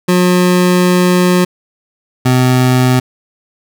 25% pulse tone pair in turn, 180 / 127.28 Hz, F#3 / C3, -47 / -47 cents, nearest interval tritone, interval 600 cents, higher first, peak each -4 dBFS, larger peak neither, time 0.08-1.45 / 2.25-3 s, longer first, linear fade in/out 10 ms, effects none

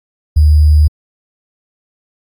sine tone with sample-and-hold, 75.8 Hz, D#2, 45 cents flat, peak -4 dBFS, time 0.36-0.88 s, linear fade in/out 10 ms, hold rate 4900 Hz, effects AAC 64 kbps

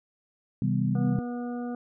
sine chord, C major seventh, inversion none, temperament equal with one note detuned, 130.81 / 160.68 / 196 / 246.9 Hz, C3 / E3 / G3 / B3, 0 / -44 / 0 / 0 cents, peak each -27 / -31 / -27 / -31 dBFS, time 0.62-1.19 s, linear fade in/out 2 ms
harmonic tone, 242.5 Hz, B3, 31 cents flat, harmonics 1 / 2 / 3 / 5 / 6, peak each -31 / -39 / -41 / -49 / -50 dBFS, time 0.95-1.75 s, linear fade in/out 2 ms
effects none

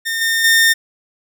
sawtooth tone with level steps, 1820 Hz, A#6, 42 cents flat, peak -15 / -11 / -6 dBFS, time 0.05-0.74 s, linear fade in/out 20 ms, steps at 0.21 / 0.44 s, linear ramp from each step 5 ms, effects none

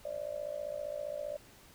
sine tone with amplitude modulation, 590 Hz, D5, 8 cents sharp, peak -32 dBFS, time 0.05-1.37 s, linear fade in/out 5 ms, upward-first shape sine, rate 55.2 Hz, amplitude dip 90%, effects pink hiss -58 dBFS RMS until 1.74 s

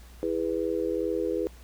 sine chord, E major, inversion none, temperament just, 329.6 / 412 / 494.4 Hz, E4 / G#4 / B4, 0 / -14 / +2 cents, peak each -30 dBFS, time 0.23-1.47 s, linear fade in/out 0 ms, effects added 60 Hz sine -46 dBFS peak until 1.63 s + pink hiss -55 dBFS RMS until 1.63 s

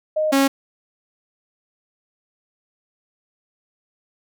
sine / sawtooth tone pair in turn, 619 / 273.5 Hz, D#5 / C#4, -9 / -23 cents, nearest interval octave + major second, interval 1414 cents, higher first, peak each -17 / -10 dBFS, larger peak second, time 0.16-0.32 / 0.32-0.48 s, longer neither, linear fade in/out 10 ms, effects none

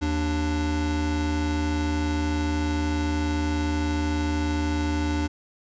square tone pair together, 78.36 / 295.1 Hz, D#2 / D4, +13 / +8 cents, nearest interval octave + major seventh, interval 2295 cents, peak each -26 / -27 dBFS, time 0.01-5.28 s, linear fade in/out 20 ms, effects resampled to 16000 Hz

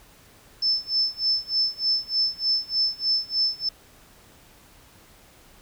sine tone with tremolo, 5274 Hz, E8, in tune, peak -18 dBFS, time 0.62-3.69 s, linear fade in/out 5 ms, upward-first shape sine, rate 3.3 Hz, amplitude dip 95%, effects pink hiss -53 dBFS RMS until 5.61 s

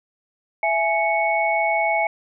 sine tone cluster, 664 / 838 / 2214 Hz, E5 / G#5 / C#7, +12 / +15 / -3 cents, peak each -22 dBFS, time 0.63-2.07 s, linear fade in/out 2 ms, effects none

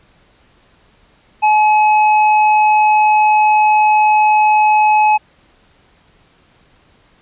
sine tone with tanh clipping, 852 Hz, G#5, 44 cents sharp, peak -10 dBFS, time 1.42-5.18 s, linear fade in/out 20 ms, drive 14 dB, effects pink hiss -52 dBFS RMS until 7.21 s + resampled to 8000 Hz

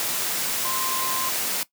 sine tone in noise, 1045 Hz, C6, 2 cents flat, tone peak -29 dBFS, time 0.65-1.29 s, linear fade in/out 0 ms, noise white, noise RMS -26 dBFS, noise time 0-1.63 s, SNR -6 dB, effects noise-tail reverb RT60 0.1 s tail -18 dB re dry + high-pass 150 Hz 12 dB/octave

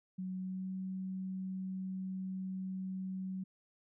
sine tone with pitch glide, 185.9 to 188.28 Hz, F#3 to F#3, +8 to +30 cents, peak -37 dBFS, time 0.18-3.44 s, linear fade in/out 10 ms, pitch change +22 cents, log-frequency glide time 0.36-0.71 s, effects none

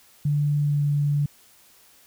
sine tone with pitch glide, 146.4 to 145.05 Hz, D3 to D3, -5 to -21 cents, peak -19 dBFS, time 0.25-1.26 s, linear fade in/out 5 ms, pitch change -16 cents, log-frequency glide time 0.61-0.81 s, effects white hiss -55 dBFS RMS until 2.06 s

